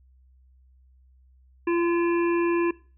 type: harmonic tone with a mistuned harmonic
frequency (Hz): 342.5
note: F4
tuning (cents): -34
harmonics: 1 / 3 / 5 / 7 / 8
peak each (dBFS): -21 / -31 / -35 / -38 / -39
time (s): 1.67-2.71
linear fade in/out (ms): 5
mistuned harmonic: 8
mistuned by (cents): -34
effects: noise-tail reverb RT60 0.4 s tail -20 dB re dry + added 64 Hz sine -54 dBFS peak until 2.97 s